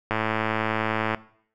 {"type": "click train", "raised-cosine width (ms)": 0.5, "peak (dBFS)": -9, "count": 115, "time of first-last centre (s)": [0.11, 1.146], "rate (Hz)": 110, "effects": ["noise-tail reverb RT60 0.6 s tail -19 dB re dry"]}